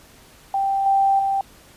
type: tone with level steps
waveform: sine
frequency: 784 Hz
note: G5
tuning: in tune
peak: -18 / -14 / -18 dBFS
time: 0.54-1.41 s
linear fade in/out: 2 ms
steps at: 0.86 / 1.19 s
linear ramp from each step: 2 ms
effects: pink hiss -49 dBFS RMS until 1.76 s + resampled to 32000 Hz